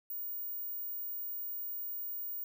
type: tone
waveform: sine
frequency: 15430 Hz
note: B9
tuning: 41 cents flat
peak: -35 dBFS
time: 0.1-2.44 s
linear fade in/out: 2 ms
effects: tanh soft clip ceiling -34 dBFS